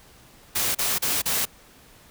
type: noise bursts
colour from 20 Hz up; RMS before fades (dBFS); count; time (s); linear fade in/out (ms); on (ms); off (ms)
white; -24; 4; 0.55-1.455; 10; 200; 35
effects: pink hiss -52 dBFS RMS until 2.1 s